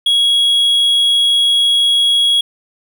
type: tone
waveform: triangle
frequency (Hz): 3322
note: G#7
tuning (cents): 0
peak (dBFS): -8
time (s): 0.06-2.41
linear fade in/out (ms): 5
effects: none